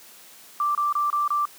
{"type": "tone bursts", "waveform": "sine", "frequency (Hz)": 1174.7, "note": "D6", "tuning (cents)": 0, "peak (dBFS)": -20, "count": 5, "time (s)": [0.6, 1.454], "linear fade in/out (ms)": 2, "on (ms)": 150, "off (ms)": 26, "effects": ["white hiss -48 dBFS RMS until 1.58 s", "high-pass 150 Hz 12 dB/octave"]}